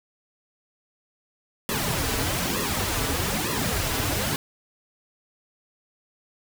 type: noise with flanger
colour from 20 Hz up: pink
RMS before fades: -26 dBFS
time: 1.69-4.36 s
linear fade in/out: 0 ms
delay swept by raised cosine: 1.3 to 5.7 ms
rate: 1.1 Hz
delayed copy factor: -0.85
effects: none